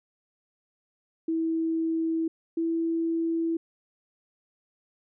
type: tone pair in turn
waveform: sine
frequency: 325.5 / 330 Hz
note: E4 / E4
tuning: -22 / +2 cents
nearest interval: unison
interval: 24 cents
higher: second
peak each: -24 / -24 dBFS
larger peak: neither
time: 1.28-2.28 / 2.57-3.57 s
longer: neither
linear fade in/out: 5 ms
effects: none